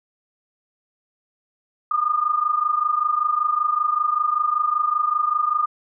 sine tone pair together, 1200 / 1225.2 Hz, D6 / D#6, +37 / -27 cents, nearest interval unison, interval 36 cents, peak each -22 / -20 dBFS, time 1.91-5.66 s, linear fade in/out 5 ms, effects none

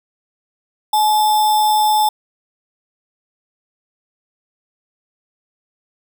sine tone with sample-and-hold, 852 Hz, G#5, 44 cents sharp, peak -11 dBFS, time 0.93-2.09 s, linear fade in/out 5 ms, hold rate 4410 Hz, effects none

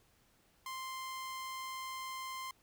sawtooth tone, 1046.5 Hz, C6, in tune, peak -37 dBFS, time 0.66-2.51 s, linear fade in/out 2 ms, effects pink hiss -70 dBFS RMS until 2.62 s

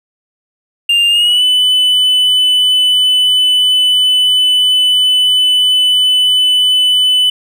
triangle tone with pitch glide, 2800 to 3001 Hz, F7 to F#7, +4 to +24 cents, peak -6 dBFS, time 0.89-7.3 s, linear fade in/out 5 ms, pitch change +120 cents, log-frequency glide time 1.09-1.44 s, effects none

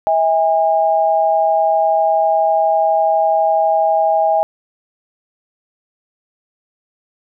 sine tone pair together, 646 / 813.9 Hz, E5 / G#5, -35 / -35 cents, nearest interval major third, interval 400 cents, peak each -14 dBFS, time 0.07-4.43 s, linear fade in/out 0 ms, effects none

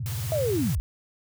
sine tone with vibrato, 110 Hz, A2, in tune, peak -28 dBFS, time 0-0.71 s, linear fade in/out 5 ms, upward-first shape square, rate 17 Hz, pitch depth 260 cents each way
white noise, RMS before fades -38 dBFS, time 0.06-0.75 s, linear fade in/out 0 ms
sine linear sweep, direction down, 656 to 38.78 Hz, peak -23 dBFS, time 0.32-0.8 s, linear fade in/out 0 ms
effects none

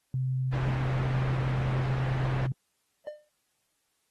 sine tone, 129.8 Hz, C3, 13 cents flat, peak -26 dBFS, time 0.14-2.52 s, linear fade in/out 2 ms
pink low-pass noise, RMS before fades -35 dBFS, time 0.52-2.47 s, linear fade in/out 10 ms, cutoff 1900 Hz, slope 12 dB/octave
triangle tone with exponential decay, 601 Hz, D5, 40 cents sharp, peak -30 dBFS, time 3.07-3.29 s, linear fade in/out 1 ms, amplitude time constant 46 ms
effects white hiss -75 dBFS RMS until 4.1 s + AAC 32 kbps

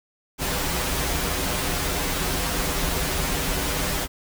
pink noise with comb filter, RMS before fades -25 dBFS, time 0.38-4.08 s, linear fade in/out 50 ms, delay 9.1 ms, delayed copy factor -0.95, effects none

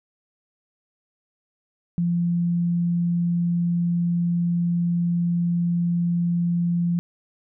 sine tone, 172.5 Hz, F3, 21 cents flat, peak -19 dBFS, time 1.98-6.99 s, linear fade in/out 0 ms, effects none

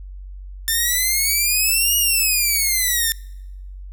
5% pulse exponential two-way sweep, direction up then down, 1784 to 2900 to 1784 Hz, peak -7 dBFS, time 0.68-3.12 s, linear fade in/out 0 ms, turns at 1.97 s, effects noise-tail reverb RT60 1.0 s tail -26 dB re dry + added 47 Hz sine -32 dBFS peak until 3.92 s

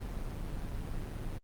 brown noise with amplitude modulation, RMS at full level -35 dBFS, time 0-1.39 s, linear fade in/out 20 ms, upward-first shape sine, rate 150 Hz, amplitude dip 50%, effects Opus 32 kbps

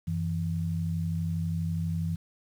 sine tone pair together, 92.5 / 164.82 Hz, F#2 / E3, 0 / 0 cents, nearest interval minor seventh, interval 1000 cents, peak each -31 / -29 dBFS, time 0.07-2.16 s, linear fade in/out 10 ms, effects 9-bit

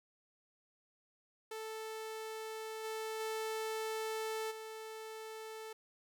sawtooth tone with level steps, 440 Hz, A4, in tune, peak -38 / -35 / -33 / -41 dBFS, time 1.51-5.73 s, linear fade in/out 5 ms, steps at 2.83 / 3.19 / 4.5 s, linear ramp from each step 20 ms, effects none

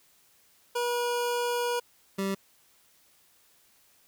25% pulse tone pair in turn, 482.2 / 194.93 Hz, B4 / G3, -41 / -9 cents, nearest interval octave + major third, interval 1568 cents, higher first, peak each -23 / -24 dBFS, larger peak first, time 0.75-1.8 / 2.18-2.35 s, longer first, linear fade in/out 10 ms, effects white hiss -63 dBFS RMS until 4.07 s

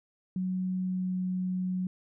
sine tone with pitch glide, 185 to 183.93 Hz, F#3 to F#3, 0 to -10 cents, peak -28 dBFS, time 0.36-1.87 s, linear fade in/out 2 ms, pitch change -10 cents, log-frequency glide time 0.8-1.17 s, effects none

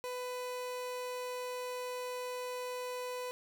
30% pulse tone, 498.8 Hz, B4, 17 cents sharp, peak -35 dBFS, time 0.04-3.31 s, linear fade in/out 0 ms, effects none

